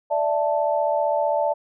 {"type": "chord", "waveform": "sine", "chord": "D suspended second", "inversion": "none", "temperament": "equal with one note detuned", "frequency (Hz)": [587.3, 662.7, 880], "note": ["D5", "E5", "A5"], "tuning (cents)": [0, 9, 0], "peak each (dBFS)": [-22, -24, -24], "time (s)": [0.1, 1.54], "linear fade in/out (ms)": 20, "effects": []}